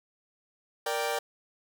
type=chord; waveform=sawtooth; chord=G minor; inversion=first; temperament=equal; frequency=466.2 / 587.3 / 784 Hz; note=Bb4 / D5 / G5; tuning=0 / 0 / 0 cents; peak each=-29 dBFS; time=0.86-1.19 s; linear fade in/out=5 ms; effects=none